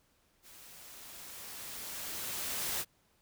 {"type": "noise with level ramp", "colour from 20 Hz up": "white", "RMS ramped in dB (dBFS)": [-55, -34], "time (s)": [0.42, 2.85], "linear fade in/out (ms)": 50, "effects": ["pink hiss -71 dBFS RMS until 3.21 s"]}